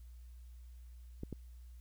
clicks, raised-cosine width 3 ms, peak -28 dBFS, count 2, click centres 1.234 / 1.327 s, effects added 60 Hz sine -50 dBFS peak until 1.8 s + white hiss -73 dBFS RMS until 1.8 s

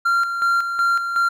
triangle tone with tremolo, 1381 Hz, F6, 20 cents flat, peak -13 dBFS, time 0.05-1.29 s, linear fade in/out 10 ms, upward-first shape square, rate 2.7 Hz, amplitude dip 55%, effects none

